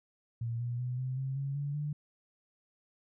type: tone with pitch steps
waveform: sine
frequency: 116.54 / 120.58 / 124.76 / 129.09 / 133.56 / 138.19 / 142.98 / 147.94 Hz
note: A#2 / B2 / B2 / C3 / C3 / C#3 / D3 / D3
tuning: 0 / -41 / +18 / -23 / +36 / -5 / -46 / +13 cents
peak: -32 dBFS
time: 0.41-1.93 s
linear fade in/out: 5 ms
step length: 190 ms
effects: none